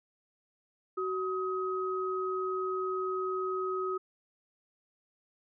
sine tone pair together, 375.1 / 1264 Hz, F#4 / D#6, +24 / +27 cents, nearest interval octave + major sixth, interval 2103 cents, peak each -32 / -34 dBFS, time 0.97-3.98 s, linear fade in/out 10 ms, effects none

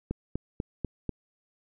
click train, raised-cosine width 3 ms, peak -17 dBFS, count 5, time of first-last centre 0.11-1.093 s, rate 4.07 Hz, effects none

